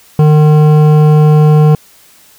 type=tone with hard clipping; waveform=sine; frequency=152.1 Hz; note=D#3; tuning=39 cents flat; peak=-5 dBFS; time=0.19-1.75 s; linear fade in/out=2 ms; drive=12 dB; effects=white hiss -43 dBFS RMS until 2.38 s